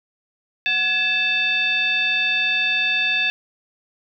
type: tone with frequency modulation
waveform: sine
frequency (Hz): 2637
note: E7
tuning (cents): 0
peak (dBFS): -17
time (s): 0.66-3.3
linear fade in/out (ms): 0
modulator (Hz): 946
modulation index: 0.99
effects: none